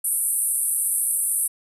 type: band-pass noise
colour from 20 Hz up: pink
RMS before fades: -23 dBFS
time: 0.04-1.48 s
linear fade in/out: 10 ms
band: 8700 to 12000 Hz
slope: 96 dB/octave
effects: none